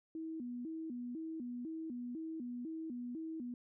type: tone with vibrato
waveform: sine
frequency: 280 Hz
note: C#4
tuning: 18 cents sharp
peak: -40 dBFS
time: 0.15-3.54 s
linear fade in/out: 2 ms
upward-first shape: square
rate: 2 Hz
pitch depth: 240 cents each way
effects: none